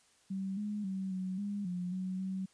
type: tone with pitch steps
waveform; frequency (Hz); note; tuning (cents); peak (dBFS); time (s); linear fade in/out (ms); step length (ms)
sine; 192.4 / 208.5 / 190.8 / 186.4 / 203.1 / 178.8 / 186.2 / 189.5; G3 / G#3 / G3 / F#3 / G#3 / F3 / F#3 / F#3; -32 / +7 / -47 / +13 / -38 / +41 / +11 / +42; -34; 0.3-2.46; 10; 270
effects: white hiss -67 dBFS RMS until 2.53 s + resampled to 22050 Hz